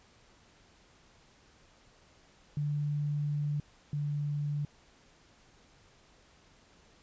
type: tone pair in turn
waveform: sine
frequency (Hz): 146.83 / 146.21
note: D3 / D3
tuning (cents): 0 / -7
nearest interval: unison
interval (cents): 7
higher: first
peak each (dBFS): -29 / -30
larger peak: first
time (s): 2.57-3.6 / 3.93-4.65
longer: first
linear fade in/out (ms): 2
effects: pink hiss -62 dBFS RMS until 7.02 s + resampled to 16000 Hz